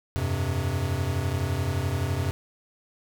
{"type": "chord", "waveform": "square", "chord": "F suspended second", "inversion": "none", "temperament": "equal with one note detuned", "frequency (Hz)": [86.25, 98, 130.81], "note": ["F2", "G2", "C3"], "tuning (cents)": [-21, 0, 0], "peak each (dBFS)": -30, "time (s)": [0.16, 2.31], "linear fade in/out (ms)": 0, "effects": []}